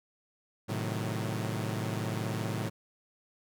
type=chord; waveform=sawtooth; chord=A diminished seventh; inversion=none; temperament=equal; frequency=110 / 130.81 / 155.56 / 185 Hz; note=A2 / C3 / Eb3 / Gb3; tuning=0 / 0 / 0 / 0 cents; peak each=-30 / -35 / -35 / -35 dBFS; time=0.68-2.7 s; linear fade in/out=20 ms; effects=none